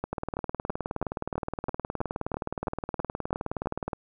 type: two click trains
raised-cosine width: 1 ms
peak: -16 / -16 dBFS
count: 12 / 74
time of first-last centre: 0.04-3.658 / 0.13-3.932 s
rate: 3.04 / 19.2 Hz
effects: none